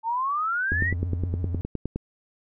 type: exponential sweep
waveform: sine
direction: up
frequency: 880 to 2009 Hz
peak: -23 dBFS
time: 0.03-0.94 s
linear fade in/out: 50 ms
type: tone with vibrato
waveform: triangle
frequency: 87.6 Hz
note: F2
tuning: 6 cents sharp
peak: -24 dBFS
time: 0.72-1.61 s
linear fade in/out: 0 ms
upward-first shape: sine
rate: 15 Hz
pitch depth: 100 cents each way
type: click train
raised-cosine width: 3 ms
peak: -15 dBFS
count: 13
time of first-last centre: 0.72-1.96 s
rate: 9.68 Hz
effects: none